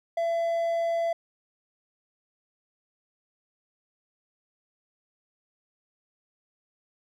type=tone; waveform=triangle; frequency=672 Hz; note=E5; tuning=33 cents sharp; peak=-22 dBFS; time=0.17-1.13 s; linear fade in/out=5 ms; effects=none